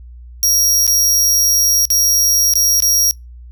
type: tone with dropouts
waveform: sawtooth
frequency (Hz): 5650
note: F8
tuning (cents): +19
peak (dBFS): -8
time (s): 0.43-3.11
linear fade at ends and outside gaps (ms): 0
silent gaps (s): 0.867-0.877 / 1.854-1.903 / 2.537-2.555 / 2.803-2.823
effects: noise-tail reverb RT60 0.2 s tail -25 dB re dry + added 60 Hz sine -33 dBFS peak until 3.51 s